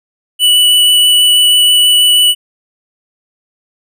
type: tone with vibrato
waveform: square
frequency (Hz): 2960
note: F#7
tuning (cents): 0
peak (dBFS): -6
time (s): 0.39-2.35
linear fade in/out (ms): 50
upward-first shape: triangle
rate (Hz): 6.2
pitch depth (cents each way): 10
effects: none